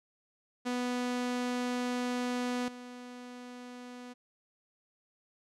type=tone with level steps; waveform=sawtooth; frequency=246.9 Hz; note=B3; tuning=in tune; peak=-27 / -40 dBFS; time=0.65-4.14 s; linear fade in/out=20 ms; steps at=2.68 s; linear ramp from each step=2 ms; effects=low-pass 8000 Hz 12 dB/octave